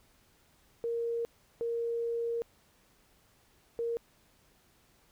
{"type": "tone bursts at uneven times", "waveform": "sine", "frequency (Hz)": 466.2, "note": "A#4", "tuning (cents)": 0, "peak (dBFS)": -30, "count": 3, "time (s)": [[0.84, 1.25], [1.61, 2.42], [3.79, 3.97]], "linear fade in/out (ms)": 0, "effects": ["pink hiss -66 dBFS RMS until 5.11 s"]}